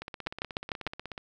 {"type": "two click trains", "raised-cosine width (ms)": 0.3, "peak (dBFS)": [-22, -14], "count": [20, 5], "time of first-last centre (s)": [[0.02, 1.179], [0.27, 0.867]], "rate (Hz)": [16.4, 6.7], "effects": []}